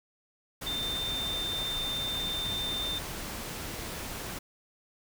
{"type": "tone in noise", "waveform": "sine", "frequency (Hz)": 3592, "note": "A7", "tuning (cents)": 35, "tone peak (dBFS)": -31, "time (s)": [0.66, 2.99], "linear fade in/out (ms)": 10, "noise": "pink", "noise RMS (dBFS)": -38, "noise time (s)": [0.61, 4.39], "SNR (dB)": 4, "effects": []}